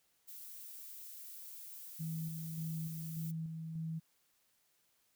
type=noise; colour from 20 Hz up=violet; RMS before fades=-50 dBFS; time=0.27-3.32 s; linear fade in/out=20 ms
type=tone with tremolo; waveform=sine; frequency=161.5 Hz; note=E3; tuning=35 cents flat; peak=-37 dBFS; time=1.99-4 s; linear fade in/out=20 ms; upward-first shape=square; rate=1.7 Hz; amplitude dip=35%
effects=white hiss -75 dBFS RMS until 5.15 s